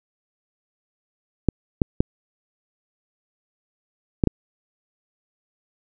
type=clicks; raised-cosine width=3 ms; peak=-3 dBFS; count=5; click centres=1.487 / 1.818 / 2.005 / 4.238 / 4.273 s; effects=none